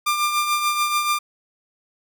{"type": "tone with tremolo", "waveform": "sawtooth", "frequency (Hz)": 1194, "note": "D6", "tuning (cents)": 28, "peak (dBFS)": -13, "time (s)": [0.06, 1.19], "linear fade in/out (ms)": 10, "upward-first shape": "triangle", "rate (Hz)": 6.9, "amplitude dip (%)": 55, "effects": []}